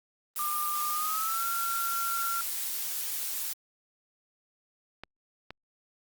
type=noise; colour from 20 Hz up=blue; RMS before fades=-33 dBFS; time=0.36-3.53 s; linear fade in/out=2 ms
type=tone with pitch glide; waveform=sine; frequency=1200 to 1370.5 Hz; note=D6 to F6; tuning=+37 to -33 cents; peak=-30 dBFS; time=0.39-2.41 s; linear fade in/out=2 ms; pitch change=+230 cents; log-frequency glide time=0.9-1.45 s
type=clicks; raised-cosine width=0.3 ms; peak=-24 dBFS; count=2; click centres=5.036 / 5.506 s
effects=Opus 32 kbps